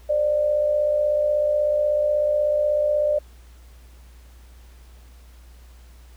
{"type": "tone pair together", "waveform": "sine", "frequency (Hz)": [540, 596.3], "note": ["C#5", "D5"], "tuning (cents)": [-45, 26], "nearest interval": "major second", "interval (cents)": 171, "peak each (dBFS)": [-27, -18], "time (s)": [0.09, 3.19], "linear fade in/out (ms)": 10, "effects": ["added 60 Hz sine -44 dBFS peak until 6.16 s", "pink hiss -56 dBFS RMS until 6.16 s"]}